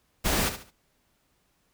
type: noise with echo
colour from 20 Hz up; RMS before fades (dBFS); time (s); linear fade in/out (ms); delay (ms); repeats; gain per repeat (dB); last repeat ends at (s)
pink; -25; 0.24-0.5; 20; 71; 3; -10; 0.713
effects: pink hiss -70 dBFS RMS until 1.73 s